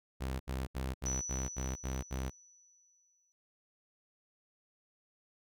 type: tone bursts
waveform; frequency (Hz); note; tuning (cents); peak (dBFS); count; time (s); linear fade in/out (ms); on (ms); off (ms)
sawtooth; 65.41; C2; 0; -31; 8; 0.2-2.304; 20; 200; 72
type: tone with exponential decay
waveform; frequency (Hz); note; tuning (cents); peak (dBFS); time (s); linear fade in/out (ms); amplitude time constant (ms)
sine; 5940; F#8; +6; -34; 1.06-3.32; 0; 490
effects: none